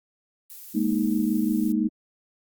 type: noise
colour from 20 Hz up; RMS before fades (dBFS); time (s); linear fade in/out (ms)
violet; -42; 0.5-1.72; 0
type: chord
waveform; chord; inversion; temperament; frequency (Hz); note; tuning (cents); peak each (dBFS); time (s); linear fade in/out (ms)
sine; Ab suspended second; none; just; 207.7 / 233.6 / 311.5; Ab3 / Bb3 / Eb4; 0 / +4 / +2; -25; 0.74-1.89; 20
effects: Opus 48 kbps